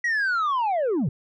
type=linear sweep; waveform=sine; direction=down; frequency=1943 to 110.7 Hz; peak=-18 dBFS; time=0.04-1.09 s; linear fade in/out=5 ms; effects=tanh soft clip ceiling -20 dBFS